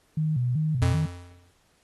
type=tone with vibrato; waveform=sine; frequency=138.59 Hz; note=C#3; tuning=in tune; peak=-22 dBFS; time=0.17-1.06 s; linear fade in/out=5 ms; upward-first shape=square; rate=2.6 Hz; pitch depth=200 cents each way
type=tone with exponential decay; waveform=square; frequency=88.4 Hz; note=F2; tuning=22 cents sharp; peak=-20 dBFS; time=0.82-1.51 s; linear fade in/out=0 ms; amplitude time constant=150 ms
effects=pink hiss -65 dBFS RMS until 1.83 s + AAC 32 kbps